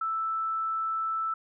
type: tone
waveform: sine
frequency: 1320 Hz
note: E6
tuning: 2 cents sharp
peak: -27 dBFS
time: 0.01-1.34 s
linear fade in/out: 5 ms
effects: none